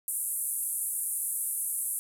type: band-pass noise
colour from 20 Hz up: white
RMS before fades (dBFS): -32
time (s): 0.08-1.99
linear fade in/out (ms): 0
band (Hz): 8900 to 12000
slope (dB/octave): 48
effects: none